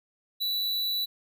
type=tone; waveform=square; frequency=3951 Hz; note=B7; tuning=in tune; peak=-27 dBFS; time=0.4-1.06 s; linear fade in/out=20 ms; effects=none